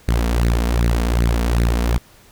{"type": "tone with flanger", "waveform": "sawtooth", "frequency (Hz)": 58.2, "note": "A#1", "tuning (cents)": -2, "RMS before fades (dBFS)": -17, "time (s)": [0.08, 1.98], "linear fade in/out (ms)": 5, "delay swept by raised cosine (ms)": [0.46, 4.46], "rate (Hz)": 2.6, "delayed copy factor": 0.7, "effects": ["pink hiss -49 dBFS RMS until 2.31 s"]}